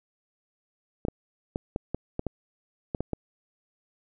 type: clicks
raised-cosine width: 2 ms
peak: -15 dBFS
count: 10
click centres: 1.051 / 1.084 / 1.559 / 1.761 / 1.946 / 2.194 / 2.267 / 2.948 / 3.006 / 3.133 s
effects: none